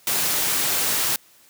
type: noise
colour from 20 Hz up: white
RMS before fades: -22 dBFS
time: 0.07-1.16 s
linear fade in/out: 2 ms
effects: white hiss -54 dBFS RMS until 1.49 s + high-pass 100 Hz 12 dB/octave